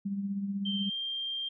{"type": "tone with tremolo", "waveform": "sine", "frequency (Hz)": 198.6, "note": "G3", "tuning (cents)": 23, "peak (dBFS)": -28, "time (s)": [0.05, 0.9], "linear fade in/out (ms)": 10, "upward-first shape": "triangle", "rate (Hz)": 16, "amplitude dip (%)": 55}
{"type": "tone with pitch glide", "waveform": "sine", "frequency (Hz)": [3136, 3182], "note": ["G7", "G7"], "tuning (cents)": [0, 25], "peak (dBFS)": -32, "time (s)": [0.65, 1.49], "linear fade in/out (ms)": 10, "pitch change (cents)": 25, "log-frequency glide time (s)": [0.82, 0.94]}
{"effects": []}